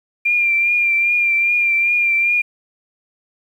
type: tone with vibrato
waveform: sine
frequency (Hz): 2387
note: D7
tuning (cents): +28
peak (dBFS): -13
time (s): 0.25-2.42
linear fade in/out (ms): 10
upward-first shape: triangle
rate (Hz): 2.5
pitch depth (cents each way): 38
effects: 8-bit